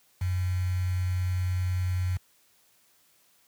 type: tone with quantisation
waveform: sine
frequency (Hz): 91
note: F#2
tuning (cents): -28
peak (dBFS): -24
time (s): 0.21-2.17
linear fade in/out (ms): 5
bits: 7
effects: white hiss -64 dBFS RMS until 3.47 s + high-pass 60 Hz 12 dB/octave